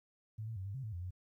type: tone with pitch steps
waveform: sine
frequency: 108.8 / 113 / 94.5 / 99.7 / 133.5 / 108.8 / 87.3 / 90.9 Hz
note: A2 / A2 / F#2 / G2 / C3 / A2 / F2 / F#2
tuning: -19 / +47 / +37 / +30 / +35 / -19 / 0 / -30 cents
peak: -39 dBFS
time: 0.38-1.108 s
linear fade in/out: 10 ms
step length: 91 ms
effects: 13-bit